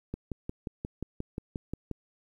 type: click train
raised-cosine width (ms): 3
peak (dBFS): -21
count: 11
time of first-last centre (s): 0.14-1.913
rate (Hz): 5.64
effects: 10-bit